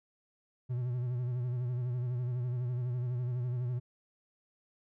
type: tone with vibrato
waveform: triangle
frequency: 123.47 Hz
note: B2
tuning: in tune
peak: -29 dBFS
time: 0.69-3.8 s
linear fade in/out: 20 ms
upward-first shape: sine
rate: 12 Hz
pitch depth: 56 cents each way
effects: none